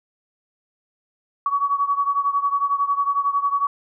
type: beating tone pair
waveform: sine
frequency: 1126 / 1137 Hz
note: C#6 / C#6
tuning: +27 / +44 cents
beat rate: 11 Hz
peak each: -20 / -23 dBFS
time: 1.46-3.67 s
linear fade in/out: 2 ms
effects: none